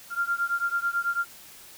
sine beating tone pair, 1388 / 1397.1 Hz, F6 / F6, -11 / 0 cents, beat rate 9.1 Hz, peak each -27 / -28 dBFS, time 0.1-1.26 s, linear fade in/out 50 ms, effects white hiss -48 dBFS RMS until 1.77 s

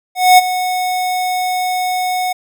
square tone with ADSR envelope, 734 Hz, F#5, 14 cents flat, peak -3 dBFS, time 0.15-2.33 s, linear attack 230 ms, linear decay 23 ms, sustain -13 dB, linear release 9 ms, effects none

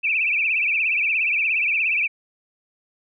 sine tone with vibrato, 2489 Hz, D#7, in tune, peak -18 dBFS, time 0.03-2.08 s, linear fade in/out 20 ms, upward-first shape triangle, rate 17 Hz, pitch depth 160 cents each way, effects none

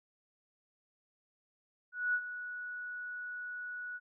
sine tone with ADSR envelope, 1469 Hz, F#6, 13 cents flat, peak -27 dBFS, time 1.92-4 s, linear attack 220 ms, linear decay 62 ms, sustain -12 dB, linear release 42 ms, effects none

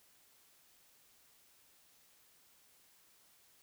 silence, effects white hiss -67 dBFS RMS until 3.62 s

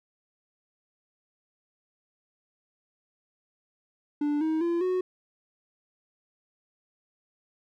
triangle tone with pitch steps, 293.5 / 316.4 / 341.1 / 367.7 Hz, D4 / D#4 / F4 / F#4, -1 / +29 / -41 / -11 cents, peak -22 dBFS, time 4.21-5.01 s, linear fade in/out 5 ms, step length 200 ms, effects none

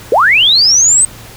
sine linear sweep, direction up, 394.6 to 8380 Hz, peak -5 dBFS, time 0.12-1.05 s, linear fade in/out 2 ms, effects added 113 Hz sine -37 dBFS peak until 1.36 s + pink hiss -34 dBFS RMS until 1.36 s

